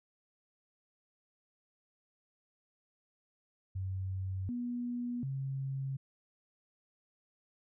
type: tone with pitch steps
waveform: sine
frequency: 94.6 / 242.5 / 135.2 Hz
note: F#2 / B3 / C#3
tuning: +39 / -31 / -43 cents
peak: -34 dBFS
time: 3.75-5.97 s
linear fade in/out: 10 ms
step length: 740 ms
effects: none